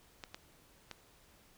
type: clicks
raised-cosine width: 0.2 ms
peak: -26 dBFS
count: 3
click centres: 0.238 / 0.345 / 0.913 s
effects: pink hiss -64 dBFS RMS until 1.57 s